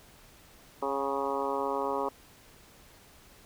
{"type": "harmonic tone with a mistuned harmonic", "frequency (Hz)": 137.8, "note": "C#3", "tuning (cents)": -10, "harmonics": [2, 3, 4, 5, 6, 7, 8, 9], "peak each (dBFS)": [-39, -34, -35, -41, -37, -35, -37, -41], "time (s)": [0.82, 2.09], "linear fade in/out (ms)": 5, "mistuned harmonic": 5, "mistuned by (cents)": 56, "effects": ["pink hiss -56 dBFS RMS until 3.45 s"]}